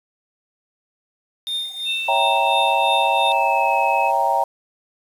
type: tone with tremolo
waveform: triangle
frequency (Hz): 3641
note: A#7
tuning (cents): -41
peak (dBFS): -19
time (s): 1.47-3.32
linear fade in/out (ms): 0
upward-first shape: triangle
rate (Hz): 2.9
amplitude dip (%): 80
type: tone with pitch glide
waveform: sine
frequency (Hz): 2662 to 2574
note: E7 to E7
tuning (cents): +16 to -42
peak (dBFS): -24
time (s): 1.85-4.12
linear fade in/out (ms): 50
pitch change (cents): -58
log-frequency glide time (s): 3.17-3.73
type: chord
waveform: sine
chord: C# diminished seventh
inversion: none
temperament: equal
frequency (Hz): 554.4 / 659.3 / 784 / 932.3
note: C#5 / E5 / G5 / Bb5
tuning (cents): 0 / 0 / 0 / 0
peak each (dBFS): -25 / -24 / -20 / -19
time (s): 2.08-4.44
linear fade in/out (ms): 5
effects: resampled to 32000 Hz + 7-bit